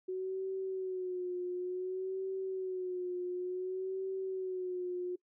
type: tone with vibrato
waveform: sine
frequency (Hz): 370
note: F#4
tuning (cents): 0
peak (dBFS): -34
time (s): 0.08-5.16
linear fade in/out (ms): 10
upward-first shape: sine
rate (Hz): 0.56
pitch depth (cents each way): 54
effects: noise-tail reverb RT60 0.1 s tail -22 dB re dry